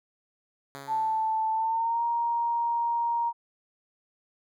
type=tone with exponential decay; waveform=5% pulse; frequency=138.4 Hz; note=C#3; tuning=2 cents flat; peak=-27 dBFS; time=0.75-1.77 s; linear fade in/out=0 ms; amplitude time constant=220 ms
type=tone with pitch glide; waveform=sine; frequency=880 to 937.7 Hz; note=A5 to A#5; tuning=0 to +10 cents; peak=-24 dBFS; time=0.87-3.33 s; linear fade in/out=50 ms; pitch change=+110 cents; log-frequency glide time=1.52-2.03 s
effects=none